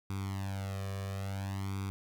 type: tone with flanger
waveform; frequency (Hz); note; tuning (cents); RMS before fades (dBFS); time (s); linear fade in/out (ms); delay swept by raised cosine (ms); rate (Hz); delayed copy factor
sawtooth; 97.5; G2; -9; -37; 0.1-1.9; 0; 0.84 to 1.72; 0.58; +0.95
effects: none